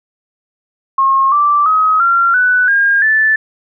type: tone with pitch steps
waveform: sine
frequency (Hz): 1079 / 1169.9 / 1268.4 / 1375.3 / 1491.1 / 1616.7 / 1752.8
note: C#6 / D6 / D#6 / F6 / F#6 / G#6 / A6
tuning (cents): -47 / -7 / +33 / -27 / +13 / -47 / -7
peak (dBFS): -8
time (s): 0.98-3.36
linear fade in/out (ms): 5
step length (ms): 340
effects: none